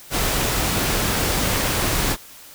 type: noise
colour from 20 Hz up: pink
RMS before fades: -21 dBFS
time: 0.1-2.17 s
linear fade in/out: 50 ms
effects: white hiss -43 dBFS RMS until 2.54 s